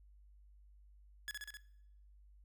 sawtooth tone with echo, 1693 Hz, G#6, 33 cents sharp, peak -36 dBFS, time 1.28-1.31 s, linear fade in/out 0 ms, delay 65 ms, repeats 4, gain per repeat -2 dB, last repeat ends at 1.57 s, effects noise-tail reverb RT60 0.8 s tail -21 dB re dry + added 50 Hz sine -59 dBFS peak until 2.44 s

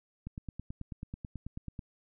click train, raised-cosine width 5 ms, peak -27 dBFS, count 15, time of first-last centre 0.27-1.792 s, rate 9.2 Hz, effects none

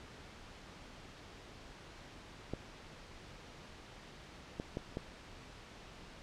clicks, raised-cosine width 2 ms, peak -24 dBFS, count 4, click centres 2.536 / 4.599 / 4.771 / 4.971 s, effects pink hiss -53 dBFS RMS until 6.22 s + low-pass 5000 Hz 12 dB/octave

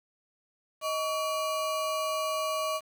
square ring-modulated tone, 880 Hz, A5, in tune, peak -26 dBFS, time 0.81-2.81 s, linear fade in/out 50 ms, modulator 252 Hz, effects 9-bit

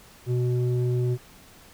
square tone with low-pass filter, 123.47 Hz, B2, in tune, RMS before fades -24 dBFS, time 0.26-1.18 s, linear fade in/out 50 ms, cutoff 300 Hz, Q 3.9, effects pink hiss -51 dBFS RMS until 1.73 s

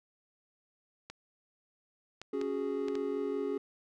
clicks, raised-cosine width 0.2 ms, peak -26 dBFS, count 5, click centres 1.1 / 2.216 / 2.414 / 2.884 / 2.954 s
triangle chord, C# suspended fourth, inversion none, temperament equal, 277.2 / 370 / 415.3 Hz, C#4 / F#4 / G#4, 0 / 0 / 0 cents, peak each -35 / -36 / -32 dBFS, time 2.33-3.58 s, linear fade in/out 5 ms
effects none

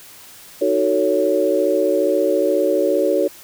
sine chord, D# half-diminished seventh, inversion none, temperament just, 311.1 / 373.4 / 448 / 560 Hz, D#4 / F#4 / A4 / C#5, 0 / +16 / +31 / +18 cents, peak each -22 / -20 / -21 / -18 dBFS, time 0.61-3.28 s, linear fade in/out 10 ms, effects white hiss -42 dBFS RMS until 3.43 s

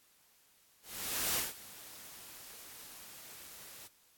white noise with ADSR envelope, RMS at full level -32 dBFS, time 0.82-3.88 s, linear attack 530 ms, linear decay 180 ms, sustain -19 dB, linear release 13 ms, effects white hiss -67 dBFS RMS until 4.17 s + AAC 64 kbps

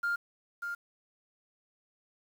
sine tone with echo, 1402 Hz, F6, 6 cents sharp, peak -26 dBFS, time 0.03-0.16 s, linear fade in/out 10 ms, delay 590 ms, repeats 1, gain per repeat -7 dB, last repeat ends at 0.75 s, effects tanh soft clip ceiling -26 dBFS + 9-bit

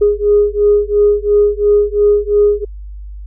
sine beating tone pair, 411.8 / 414.7 Hz, G#4 / G#4, -15 / -3 cents, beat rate 2.9 Hz, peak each -11 dBFS, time 0.01-2.65 s, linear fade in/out 10 ms, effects tanh soft clip ceiling -1 dBFS + added 50 Hz sine -26 dBFS peak until 3.26 s

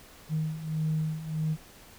sine beating tone pair, 155.56 / 157.16 Hz, D#3 / D#3, 0 / +18 cents, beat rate 1.6 Hz, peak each -32 / -28 dBFS, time 0.29-1.57 s, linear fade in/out 50 ms, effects tanh soft clip ceiling -21 dBFS + pink hiss -52 dBFS RMS until 1.98 s

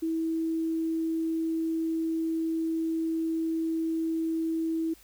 sine tone, 324.9 Hz, E4, 25 cents flat, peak -26 dBFS, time 0.02-4.94 s, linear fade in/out 10 ms, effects added 50 Hz sine -60 dBFS peak until 5.03 s + white hiss -57 dBFS RMS until 5.03 s

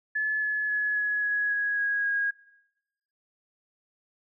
sine tone with pitch steps, 1721 / 1709.1 / 1697.3 / 1685.6 / 1673.9 / 1662.4 / 1650.9 / 1639.5 Hz, A6 / G#6 / G#6 / G#6 / G#6 / G#6 / G#6 / G#6, -39 / +49 / +37 / +25 / +13 / +1 / -11 / -23 cents, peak -24 dBFS, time 0.15-2.31 s, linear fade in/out 10 ms, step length 270 ms, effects noise-tail reverb RT60 0.9 s tail -20 dB re dry

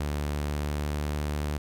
sawtooth tone with pitch glide, 73.42 to 74.14 Hz, D2 to D2, 0 to +17 cents, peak -24 dBFS, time 0-1.58 s, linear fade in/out 5 ms, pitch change +17 cents, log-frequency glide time 0.45-1.09 s, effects 11-bit

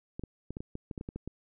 clicks, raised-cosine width 3 ms, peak -25 dBFS, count 12, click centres 0.195 / 0.237 / 0.506 / 0.569 / 0.605 / 0.754 / 0.912 / 0.978 / 1.011 / 1.089 / 1.16 / 1.276 s, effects none

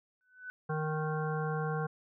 sine tone with exponential growth, 1501 Hz, F#6, 24 cents sharp, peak -37 dBFS, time 0.21-0.5 s, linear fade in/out 0 ms, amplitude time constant 63 ms
harmonic tone, 155 Hz, D#3, 6 cents flat, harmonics 1 / 3 / 5 / 7 / 9 / 10, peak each -33 / -37 / -40 / -42 / -43 / -45 dBFS, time 0.69-1.87 s, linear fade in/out 10 ms
effects none

